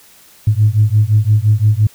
sine beating tone pair, 103.83 / 109.63 Hz, G#2 / A2, 0 / -6 cents, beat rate 5.8 Hz, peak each -11 dBFS, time 0.47-1.87 s, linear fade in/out 5 ms, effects tanh soft clip ceiling -1 dBFS + white hiss -45 dBFS RMS until 1.94 s

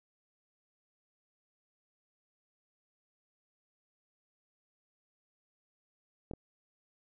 clicks, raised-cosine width 2 ms, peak -27 / -29 dBFS, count 2, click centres 6.312 / 6.336 s, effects none

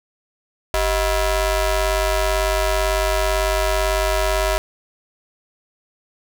sawtooth ring-modulated tone, 340 Hz, F4, 46 cents flat, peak -10 dBFS, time 0.74-4.58 s, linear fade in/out 0 ms, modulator 291 Hz, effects none

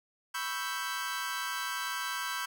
sawtooth chord, C# half-diminished seventh, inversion third, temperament equal, 987.8 / 1108.7 / 1318.5 / 1568 Hz, B5 / C#6 / E6 / G6, 0 / 0 / 0 / 0 cents, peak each -36 / -37 / -36 / -33 dBFS, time 0.34-2.46 s, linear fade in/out 10 ms, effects none

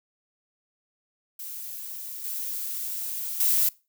violet noise with level steps, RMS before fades -37 / -32 / -22 dBFS, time 1.39-3.69 s, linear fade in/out 5 ms, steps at 2.24 / 3.4 s, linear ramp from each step 2 ms, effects noise-tail reverb RT60 0.3 s tail -23 dB re dry

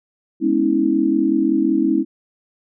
sine chord, C# minor seventh, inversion second, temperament equal with one note detuned, 207.7 / 246.9 / 277.2 / 322.8 Hz, G#3 / B3 / C#4 / E4, 0 / 0 / 0 / -36 cents, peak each -23 / -23 / -19 / -17 dBFS, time 0.4-2.05 s, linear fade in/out 50 ms, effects none

